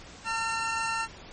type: tone pair together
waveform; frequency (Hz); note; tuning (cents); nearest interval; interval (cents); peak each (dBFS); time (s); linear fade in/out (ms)
25% pulse; 900 / 1363; A5 / F6; +39 / -43; perfect fifth; 718; -27; 0.24-1.08; 50
effects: pink hiss -47 dBFS RMS until 1.32 s + MP3 32 kbps